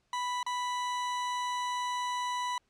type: tone with dropouts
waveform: 40% pulse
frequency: 987.8 Hz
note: B5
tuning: in tune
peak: -30 dBFS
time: 0.13-2.58 s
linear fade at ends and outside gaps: 2 ms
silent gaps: 0.43-0.464 s
effects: pink hiss -74 dBFS RMS until 2.69 s + low-pass 7000 Hz 12 dB/octave